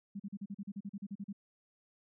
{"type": "tone bursts", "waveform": "sine", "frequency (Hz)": 200.1, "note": "G3", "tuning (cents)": 36, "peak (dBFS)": -38, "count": 14, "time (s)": [0.15, 1.329], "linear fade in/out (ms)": 10, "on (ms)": 48, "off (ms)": 39, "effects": []}